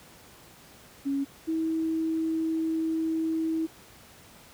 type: tone pair in turn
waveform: sine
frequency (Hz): 277.2 / 322.3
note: C#4 / E4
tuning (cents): 0 / -39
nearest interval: minor third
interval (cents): 261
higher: second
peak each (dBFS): -25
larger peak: neither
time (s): 1.05-1.25 / 1.47-3.67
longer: second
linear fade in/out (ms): 20
effects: pink hiss -52 dBFS RMS until 4.53 s + high-pass 60 Hz 12 dB/octave